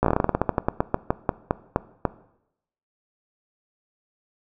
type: slowing click train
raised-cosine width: 1 ms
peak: -5 dBFS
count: 22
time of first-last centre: 0.03-2.053 s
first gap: 15 ms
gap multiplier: 1.16
effects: noise-tail reverb RT60 0.8 s tail -18 dB re dry